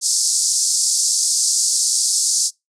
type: band-pass noise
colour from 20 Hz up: white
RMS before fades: -18 dBFS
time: 0.01-2.51 s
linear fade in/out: 50 ms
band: 4700 to 9100 Hz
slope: 48 dB/octave
effects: noise-tail reverb RT60 0.2 s tail -26 dB re dry